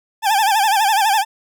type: tone with vibrato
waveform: 40% pulse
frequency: 833 Hz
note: G#5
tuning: 5 cents sharp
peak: -12 dBFS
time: 0.22-1.25 s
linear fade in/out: 50 ms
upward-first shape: sine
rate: 12 Hz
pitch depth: 130 cents each way
effects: none